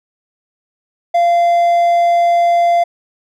triangle tone, 690 Hz, F5, 21 cents flat, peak -7 dBFS, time 1.14-2.84 s, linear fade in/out 10 ms, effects none

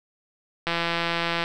click train, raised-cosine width 0.3 ms, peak -9 dBFS, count 131, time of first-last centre 0.67-1.439 s, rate 169 Hz, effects none

